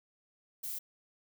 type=noise; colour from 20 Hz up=violet; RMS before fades=-39 dBFS; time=0.63-0.79 s; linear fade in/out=10 ms; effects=none